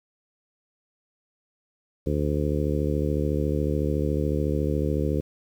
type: harmonic tone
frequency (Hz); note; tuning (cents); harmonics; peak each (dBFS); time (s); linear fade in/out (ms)
73.9; D2; +11; 1 / 2 / 3 / 4 / 5 / 6 / 7; -27 / -28 / -32 / -30 / -32 / -31 / -33; 2.06-5.21; 10
effects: 9-bit